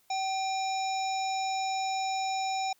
harmonic tone with a mistuned harmonic, 768 Hz, G5, 36 cents flat, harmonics 1 / 3 / 5 / 7 / 9, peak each -29 / -39 / -42 / -40 / -43 dBFS, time 0.1-2.73 s, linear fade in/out 5 ms, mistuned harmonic 3, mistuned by +70 cents, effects white hiss -67 dBFS RMS until 2.79 s

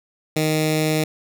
10% pulse tone with notch filter, 155.56 Hz, D#3, in tune, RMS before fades -20 dBFS, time 0.36-1.04 s, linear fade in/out 5 ms, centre 1000 Hz, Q 0.99, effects none

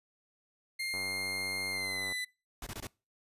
30% pulse tone with pitch glide, 2118 to 1999.1 Hz, C7 to B6, +21 to +21 cents, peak -31 dBFS, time 0.79-2.25 s, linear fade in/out 10 ms, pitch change -100 cents, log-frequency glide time 1.7-2.08 s
click train, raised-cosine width 1 ms, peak -31 dBFS, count 113, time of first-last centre 0.94-2.123 s, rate 94.7 Hz
pink noise bursts, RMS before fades -41 dBFS, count 4, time 2.62-2.87 s, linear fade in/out 2 ms, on 46 ms, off 22 ms
effects noise-tail reverb RT60 0.3 s tail -24 dB re dry + resampled to 32000 Hz

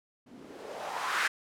violet noise with low-pass filter sweep, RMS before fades -35 dBFS, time 0.26-1.28 s, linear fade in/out 10 ms, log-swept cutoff 210 to 1700 Hz, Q 2.6, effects none

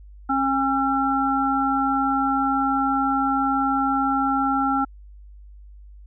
harmonic tone, 270.6 Hz, C#4, 42 cents flat, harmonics 1 / 3 / 5, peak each -23 / -23 / -23 dBFS, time 0.29-4.85 s, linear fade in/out 10 ms, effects added 50 Hz sine -41 dBFS peak until 6.06 s

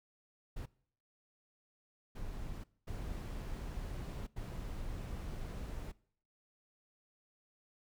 brown noise bursts at uneven times, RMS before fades -42 dBFS, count 4, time 0.56-0.66 / 2.15-2.64 / 2.87-4.27 / 4.36-5.92 s, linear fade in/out 10 ms, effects noise-tail reverb RT60 0.6 s tail -22 dB re dry

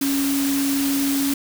sine tone in noise, 277.2 Hz, C#4, in tune, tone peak -19 dBFS, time 0.01-1.34 s, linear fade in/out 5 ms, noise white, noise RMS -27 dBFS, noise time 0.01-1.34 s, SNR +5 dB, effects none

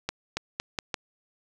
accelerating click train, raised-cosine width 0.2 ms, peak -11 dBFS, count 5, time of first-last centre 0.09-0.942 s, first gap 280 ms, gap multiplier 0.82, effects none

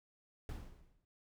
brown noise with exponential decay, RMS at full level -39 dBFS, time 0.49-1.05 s, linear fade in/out 1 ms, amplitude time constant 120 ms, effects none

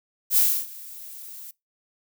violet noise with ADSR envelope, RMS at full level -17 dBFS, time 0.3-1.51 s, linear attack 68 ms, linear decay 290 ms, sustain -23 dB, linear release 5 ms, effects noise-tail reverb RT60 0.2 s tail -23 dB re dry

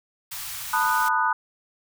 white band-stop noise, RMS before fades -34 dBFS, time 0.31-1.09 s, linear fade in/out 10 ms, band 140 to 850 Hz, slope 24 dB/octave
sine chord, B dominant seventh, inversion third, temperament just, 889 / 987.8 / 1234.7 / 1481.6 Hz, A5 / B5 / D#6 / F#6, +18 / 0 / -14 / +2 cents, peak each -25 dBFS, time 0.73-1.33 s, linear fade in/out 5 ms
effects none

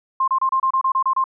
sine tone bursts, 1057 Hz, C6, 17 cents sharp, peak -15 dBFS, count 10, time 0.2-1.241 s, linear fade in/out 5 ms, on 78 ms, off 29 ms, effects none

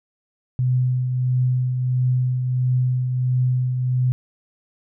sine tone with tremolo, 126.6 Hz, B2, 43 cents sharp, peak -15 dBFS, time 0.59-4.12 s, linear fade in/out 0 ms, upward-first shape triangle, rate 1.5 Hz, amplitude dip 45%, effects none

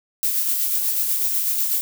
violet noise with tremolo, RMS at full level -20 dBFS, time 0.23-1.81 s, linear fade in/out 0 ms, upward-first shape sine, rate 8.1 Hz, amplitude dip 35%, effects none

